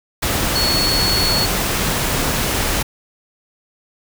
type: tone in noise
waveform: sine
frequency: 4386 Hz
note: C#8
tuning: 19 cents flat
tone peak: -17 dBFS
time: 0.55-1.46 s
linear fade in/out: 10 ms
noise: pink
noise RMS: -19 dBFS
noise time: 0.22-2.83 s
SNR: -1 dB
effects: none